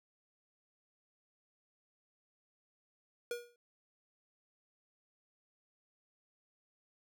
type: tone with exponential decay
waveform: square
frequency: 479.1 Hz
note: A#4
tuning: 47 cents sharp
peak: -34 dBFS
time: 3.31-3.56 s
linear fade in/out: 2 ms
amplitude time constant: 54 ms
effects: none

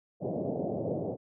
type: band-pass noise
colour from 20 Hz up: white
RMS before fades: -33 dBFS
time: 0.2-1.17 s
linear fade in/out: 50 ms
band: 100 to 650 Hz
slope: 48 dB/octave
effects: none

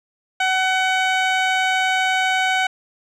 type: tone with low-pass filter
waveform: 15% pulse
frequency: 752 Hz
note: F#5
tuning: 28 cents sharp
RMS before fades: -19 dBFS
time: 0.4-2.67 s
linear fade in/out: 5 ms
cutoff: 5200 Hz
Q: 0.62
effects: none

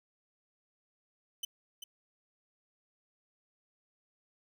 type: tone with echo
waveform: sawtooth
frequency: 3034 Hz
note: F#7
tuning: 43 cents sharp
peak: -31 dBFS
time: 1.43-1.45 s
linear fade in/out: 5 ms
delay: 390 ms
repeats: 1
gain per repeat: -8 dB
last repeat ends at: 1.84 s
effects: none

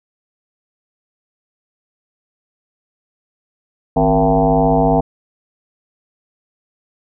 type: tone with frequency modulation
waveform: sine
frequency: 466.2 Hz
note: A#4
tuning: in tune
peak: -10 dBFS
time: 3.96-5.01 s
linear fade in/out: 10 ms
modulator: 102 Hz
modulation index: 3.6
effects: none

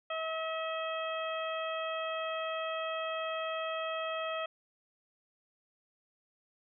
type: harmonic tone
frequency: 643 Hz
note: E5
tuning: 43 cents flat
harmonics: 1 / 2 / 3 / 4 / 5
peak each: -36 / -38 / -45 / -43 / -44 dBFS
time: 0.1-4.46 s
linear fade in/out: 5 ms
effects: none

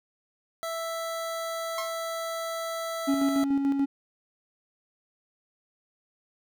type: tone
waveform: 25% pulse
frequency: 660 Hz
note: E5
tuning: 2 cents sharp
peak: -27 dBFS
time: 0.63-3.44 s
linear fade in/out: 0 ms
type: tone with exponential decay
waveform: sawtooth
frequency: 1073 Hz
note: C6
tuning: 43 cents sharp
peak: -25 dBFS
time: 1.78-1.98 s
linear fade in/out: 2 ms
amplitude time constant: 43 ms
type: tone with tremolo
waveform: triangle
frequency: 277.2 Hz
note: C#4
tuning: in tune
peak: -19 dBFS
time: 3.07-3.86 s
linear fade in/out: 20 ms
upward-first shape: square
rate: 6.9 Hz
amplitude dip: 40%
effects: none

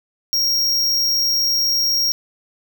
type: tone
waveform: square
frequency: 5588 Hz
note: F8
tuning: in tune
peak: -16 dBFS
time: 0.33-2.12 s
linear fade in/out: 0 ms
effects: none

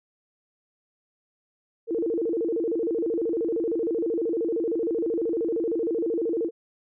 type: tone with vibrato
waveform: sine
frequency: 392 Hz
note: G4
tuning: in tune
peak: -23 dBFS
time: 1.87-6.51 s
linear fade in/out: 50 ms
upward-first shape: square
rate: 13 Hz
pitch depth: 270 cents each way
effects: none

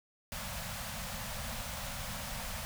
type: band-stop noise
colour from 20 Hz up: pink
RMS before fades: -40 dBFS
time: 0.32-2.65 s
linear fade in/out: 0 ms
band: 240 to 510 Hz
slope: 96 dB/octave
effects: none

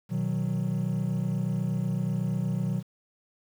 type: chord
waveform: triangle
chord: B major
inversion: none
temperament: equal with one note detuned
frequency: 123.47 / 156.83 / 185 Hz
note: B2 / D#3 / F#3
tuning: 0 / +14 / 0 cents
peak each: -28 / -28 / -27 dBFS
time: 0.09-2.83 s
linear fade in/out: 50 ms
effects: tanh soft clip ceiling -17 dBFS + 9-bit

